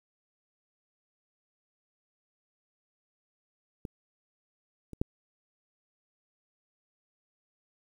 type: clicks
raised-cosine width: 3 ms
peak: -24 / -29 / -14 dBFS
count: 3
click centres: 3.852 / 4.933 / 5.015 s
effects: 9-bit